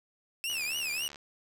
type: tone with vibrato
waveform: sawtooth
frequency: 2634 Hz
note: E7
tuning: 2 cents flat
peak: -28 dBFS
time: 0.44-1.08 s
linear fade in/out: 0 ms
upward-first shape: triangle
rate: 3.7 Hz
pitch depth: 210 cents each way
type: click train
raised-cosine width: 0.2 ms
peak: -28 dBFS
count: 49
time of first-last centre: 0.5-1.158 s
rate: 72.9 Hz
effects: none